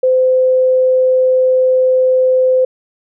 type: tone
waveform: sine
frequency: 514 Hz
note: C5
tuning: 31 cents flat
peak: -8 dBFS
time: 0.03-2.65 s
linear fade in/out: 5 ms
effects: none